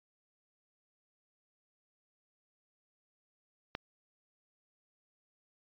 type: click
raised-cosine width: 0.3 ms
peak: -19 dBFS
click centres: 3.751 s
effects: resampled to 11025 Hz